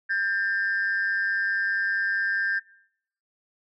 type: tone pair together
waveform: sine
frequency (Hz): 1594.7 / 1790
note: G6 / A6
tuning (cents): +29 / +29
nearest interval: major second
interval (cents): 200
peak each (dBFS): -23 / -26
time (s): 0.09-2.6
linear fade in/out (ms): 20
effects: noise-tail reverb RT60 0.7 s tail -22 dB re dry + tanh soft clip ceiling -18 dBFS